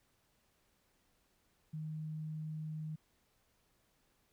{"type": "tone", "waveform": "sine", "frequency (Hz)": 155.56, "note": "D#3", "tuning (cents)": 0, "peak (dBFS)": -39, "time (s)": [1.73, 2.96], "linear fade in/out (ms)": 10, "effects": ["pink hiss -75 dBFS RMS until 4.32 s"]}